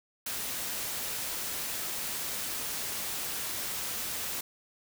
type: noise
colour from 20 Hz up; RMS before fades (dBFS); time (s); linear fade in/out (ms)
white; -35; 0.26-4.41; 5
effects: none